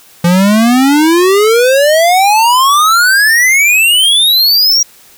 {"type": "exponential sweep", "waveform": "square", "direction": "up", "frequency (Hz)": [169.5, 5770], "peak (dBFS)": -6, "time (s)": [0.24, 4.83], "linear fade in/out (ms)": 5, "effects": ["white hiss -41 dBFS RMS until 5.17 s"]}